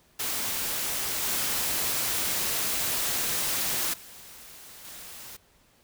white noise with level steps, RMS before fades -30 / -28 / -47 / -43 dBFS, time 0.19-5.37 s, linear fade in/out 10 ms, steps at 1.22 / 3.93 / 4.84 s, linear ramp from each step 10 ms, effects pink hiss -62 dBFS RMS until 5.83 s

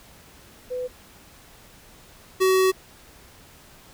sine / square tone pair in turn, 501 / 376.7 Hz, B4 / F#4, +25 / +31 cents, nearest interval perfect fourth, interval 494 cents, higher first, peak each -26 / -17 dBFS, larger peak second, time 0.7-0.88 / 2.4-2.72 s, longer second, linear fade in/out 20 ms, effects pink hiss -50 dBFS RMS until 3.93 s

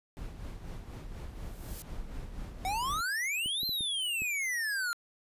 brown noise with tremolo, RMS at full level -39 dBFS, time 0.17-3.01 s, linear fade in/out 0 ms, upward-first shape sine, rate 4.1 Hz, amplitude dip 50%
blue noise with exponential growth, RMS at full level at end -42 dBFS, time 1.17-1.82 s, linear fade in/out 0 ms, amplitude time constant 140 ms
square exponential two-way sweep, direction up then down, 734 to 4187 to 1380 Hz, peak -31 dBFS, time 2.65-4.93 s, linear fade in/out 0 ms, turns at 3.66 s
clicks, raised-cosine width 3 ms, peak -31 dBFS, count 5, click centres 3.46 / 3.632 / 3.693 / 3.808 / 4.22 s
effects resampled to 32000 Hz

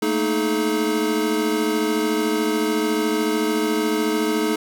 square tone cluster, 219.2 / 233 / 312.1 / 427.1 Hz, A3 / A#3 / D#4 / G#4, -6 / -1 / +5 / +48 cents, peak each -28 / -30 / -23 / -24 dBFS, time 0.02-4.56 s, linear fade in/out 5 ms, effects none

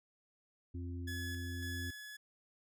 harmonic tone, 87.31 Hz, F2, in tune, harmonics 1 / 3 / 4, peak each -40 / -46 / -54 dBFS, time 0.74-1.91 s, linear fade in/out 10 ms
sawtooth tone with tremolo, 1700 Hz, G#6, 40 cents sharp, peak -39 dBFS, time 1.07-2.17 s, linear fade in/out 10 ms, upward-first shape square, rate 1.8 Hz, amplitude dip 40%
effects none

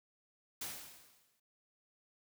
white noise with exponential decay, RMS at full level -40 dBFS, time 0.61-1.4 s, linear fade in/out 5 ms, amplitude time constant 170 ms, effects none

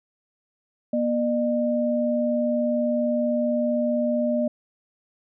sine tone pair together, 239.9 / 604.5 Hz, A#3 / D5, +50 / +50 cents, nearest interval octave + major third, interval 1600 cents, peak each -23 dBFS, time 0.93-4.48 s, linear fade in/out 5 ms, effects none

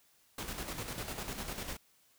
pink noise with tremolo, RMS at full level -39 dBFS, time 0.38-1.77 s, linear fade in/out 5 ms, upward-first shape square, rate 10 Hz, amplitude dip 50%, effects white hiss -68 dBFS RMS until 2.18 s

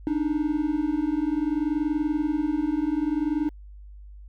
triangle tone pair together, 290.5 / 311.1 Hz, D4 / D#4, -19 / 0 cents, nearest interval minor second, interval 119 cents, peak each -24 / -23 dBFS, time 0.07-3.49 s, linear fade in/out 0 ms, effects added 50 Hz sine -41 dBFS peak until 4.28 s

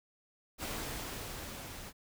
pink noise with level ramp, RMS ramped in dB -38 to -47 dBFS, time 0.58-1.93 s, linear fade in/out 50 ms, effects none

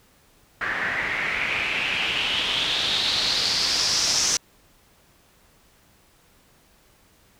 white noise with low-pass filter sweep, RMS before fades -24 dBFS, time 0.61-4.37 s, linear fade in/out 2 ms, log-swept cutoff 1700 to 6100 Hz, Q 4.8, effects pink hiss -58 dBFS RMS until 7.39 s

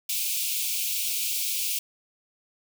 white high-pass noise, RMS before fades -28 dBFS, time 0.09-1.79 s, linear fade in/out 5 ms, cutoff 2300 Hz, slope 96 dB/octave, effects none

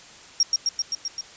sine tone with echo, 5588 Hz, F8, in tune, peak -15 dBFS, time 0.4-0.43 s, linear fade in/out 2 ms, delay 130 ms, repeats 6, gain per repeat -2 dB, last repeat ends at 1.21 s, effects white hiss -46 dBFS RMS until 1.36 s + resampled to 16000 Hz

